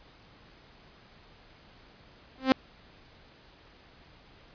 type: tone with exponential growth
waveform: sawtooth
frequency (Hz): 262.7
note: C4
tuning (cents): +7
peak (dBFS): -11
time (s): 2.38-2.52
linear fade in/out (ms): 0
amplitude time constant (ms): 29
effects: pink hiss -56 dBFS RMS until 4.54 s + resampled to 11025 Hz